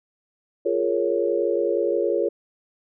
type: chord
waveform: sine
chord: Bb minor seventh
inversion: second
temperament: equal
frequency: 349.2 / 415.3 / 466.2 / 554.4 Hz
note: F4 / Ab4 / Bb4 / Db5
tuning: 0 / 0 / 0 / 0 cents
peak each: -25 dBFS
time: 0.65-2.29 s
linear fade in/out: 10 ms
effects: none

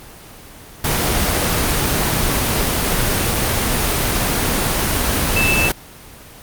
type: tone in noise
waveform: sine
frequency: 2637 Hz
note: E7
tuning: in tune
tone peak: -15 dBFS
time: 5.36-5.69 s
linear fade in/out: 5 ms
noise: pink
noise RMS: -17 dBFS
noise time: 0.84-5.72 s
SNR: -1 dB
effects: pink hiss -39 dBFS RMS until 6.42 s + Opus 24 kbps

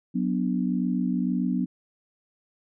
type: chord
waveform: sine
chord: B minor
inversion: second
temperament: equal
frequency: 185 / 246.9 / 293.7 Hz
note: F#3 / B3 / D4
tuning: 0 / 0 / 0 cents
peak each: -26 / -26 / -31 dBFS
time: 0.14-1.66 s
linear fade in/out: 20 ms
effects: none

